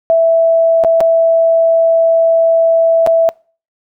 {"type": "tone with dropouts", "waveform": "sine", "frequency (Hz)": 659.3, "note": "E5", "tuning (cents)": 0, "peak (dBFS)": -6, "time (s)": [0.1, 3.29], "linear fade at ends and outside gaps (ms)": 0, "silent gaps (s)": [[0.838, 0.847], [1.005, 1.01], [3.064, 3.072]], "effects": ["noise-tail reverb RT60 0.4 s tail -26 dB re dry"]}